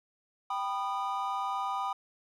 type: chord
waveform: triangle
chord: G augmented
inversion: none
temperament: equal with one note detuned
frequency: 784 / 987.8 / 1228.1 Hz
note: G5 / B5 / D#6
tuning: 0 / 0 / -23 cents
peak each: -33 dBFS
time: 0.5-1.93 s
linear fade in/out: 5 ms
effects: none